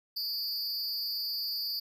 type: tone with amplitude modulation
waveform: square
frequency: 4699 Hz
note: D8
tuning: in tune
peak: -28 dBFS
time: 0.16-1.8 s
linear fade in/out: 10 ms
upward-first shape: sine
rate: 272 Hz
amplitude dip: 100%
effects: none